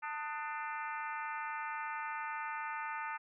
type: harmonic tone with a mistuned harmonic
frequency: 297.3 Hz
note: D4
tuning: 21 cents sharp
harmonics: 3 / 4 / 5 / 6 / 7 / 8 / 9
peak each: -41 / -43 / -45 / -47 / -49 / -50 / -55 dBFS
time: 0.02-3.18 s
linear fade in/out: 20 ms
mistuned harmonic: 4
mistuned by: +79 cents
effects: none